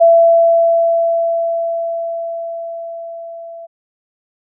sine tone with level ramp, 670 Hz, E5, 28 cents sharp, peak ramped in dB -4 to -29 dBFS, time 0-3.67 s, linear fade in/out 20 ms, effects none

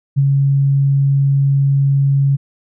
sine tone with ADSR envelope, 138.59 Hz, C#3, in tune, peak -8 dBFS, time 0.16-2.37 s, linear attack 25 ms, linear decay 31 ms, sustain -2 dB, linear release 22 ms, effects none

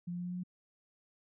sine tone with pitch steps, 174.61 / 175.82 / 177.05 / 178.28 / 179.52 / 180.77 Hz, F3 / F3 / F3 / F3 / F3 / F#3, 0 / +12 / +24 / +36 / +48 / -40 cents, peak -36 dBFS, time 0.07-0.436 s, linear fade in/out 10 ms, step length 61 ms, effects none

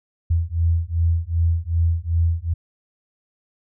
sine beating tone pair, 82.41 / 85.01 Hz, E2 / F2, 0 / -46 cents, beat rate 2.6 Hz, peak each -20 dBFS, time 0.3-2.54 s, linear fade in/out 10 ms, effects none

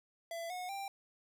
square tone with pitch steps, 671 / 727.5 / 788.8 Hz, E5 / F#5 / G5, +31 / -29 / +11 cents, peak -40 dBFS, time 0.31-0.88 s, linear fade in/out 2 ms, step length 190 ms, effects none

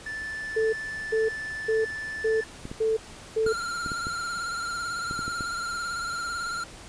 triangle tone, 1754 Hz, A6, 6 cents flat, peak -30 dBFS, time 0.06-2.44 s, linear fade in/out 5 ms
sine tone bursts, 442 Hz, A4, 8 cents sharp, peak -21 dBFS, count 6, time 0.56-3.53 s, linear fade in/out 10 ms, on 170 ms, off 390 ms
clicks, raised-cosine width 3 ms, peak -22 dBFS, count 10, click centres 2.654 / 2.715 / 3.465 / 3.862 / 3.918 / 4.069 / 5.111 / 5.192 / 5.28 / 5.408 s
square tone with vibrato, 1387 Hz, F6, 12 cents flat, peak -30 dBFS, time 3.46-6.64 s, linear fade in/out 5 ms, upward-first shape sine, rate 18 Hz, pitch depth 47 cents each way
effects pink hiss -45 dBFS RMS until 6.88 s + resampled to 22050 Hz

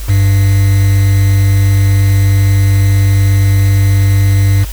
triangle tone with quantisation, 98.5 Hz, G2, 9 cents sharp, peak -4 dBFS, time 0.08-4.65 s, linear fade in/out 20 ms, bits 4, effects added 50 Hz sine -19 dBFS peak until 4.72 s + white hiss -31 dBFS RMS until 4.72 s

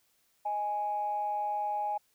sine tone pair together, 622.2 / 830.6 Hz, D#5 / G#5, 0 / 0 cents, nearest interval perfect fourth, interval 500 cents, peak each -39 / -29 dBFS, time 0.45-1.98 s, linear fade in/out 10 ms, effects tanh soft clip ceiling -23 dBFS + white hiss -71 dBFS RMS until 2.14 s

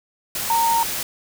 sine tone in noise, 922 Hz, A#5, 19 cents flat, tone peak -16 dBFS, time 0.5-0.83 s, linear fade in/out 2 ms, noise white, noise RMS -26 dBFS, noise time 0.35-1.03 s, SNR +7 dB, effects none

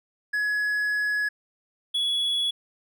triangle tone pair in turn, 1686 / 3379 Hz, G#6 / G#7, +26 / +29 cents, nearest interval octave, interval 1203 cents, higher second, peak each -21 dBFS, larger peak neither, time 0.33-1.29 / 1.94-2.51 s, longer first, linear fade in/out 10 ms, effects none

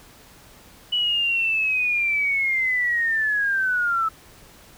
sine linear sweep, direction down, 2960 to 1300 Hz, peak -19 dBFS, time 0.92-4.09 s, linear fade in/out 10 ms, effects pink hiss -49 dBFS RMS until 4.77 s

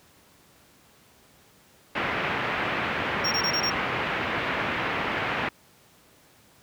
white low-pass noise, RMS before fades -28 dBFS, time 1.95-5.49 s, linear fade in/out 5 ms, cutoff 2400 Hz, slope 24 dB/octave
click train, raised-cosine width 1 ms, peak -18 dBFS, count 4, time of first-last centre 3.02-5.226 s, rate 1.36 Hz
triangle tone bursts, 5570 Hz, F8, 5 cents flat, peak -23 dBFS, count 5, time 3.24-3.703 s, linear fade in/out 10 ms, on 75 ms, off 22 ms
effects pink hiss -57 dBFS RMS until 6.62 s + high-pass 80 Hz 12 dB/octave

